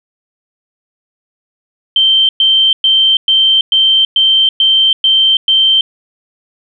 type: tone bursts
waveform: sine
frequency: 3125 Hz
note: G7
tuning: 6 cents flat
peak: -6 dBFS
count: 9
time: 1.96-5.81 s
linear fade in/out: 2 ms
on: 330 ms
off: 110 ms
effects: none